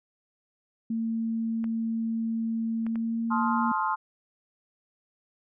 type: tone with pitch glide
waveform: sine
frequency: 226.3 to 231.6 Hz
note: A3 to A#3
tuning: +49 to -11 cents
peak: -26 dBFS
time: 0.9-3.72 s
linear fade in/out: 5 ms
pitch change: +40 cents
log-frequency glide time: 2.87-3.53 s
type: clicks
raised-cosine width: 0.5 ms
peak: -28 dBFS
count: 3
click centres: 1.642 / 2.866 / 2.957 s
type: chord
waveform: sine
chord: F dominant seventh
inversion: first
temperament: just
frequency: 873.1 / 1047.7 / 1257.2 / 1396.9 Hz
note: A5 / C6 / Eb6 / F6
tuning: -14 / +2 / +18 / 0 cents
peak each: -29 / -28 / -32 / -34 dBFS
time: 3.3-3.96 s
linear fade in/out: 20 ms
effects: none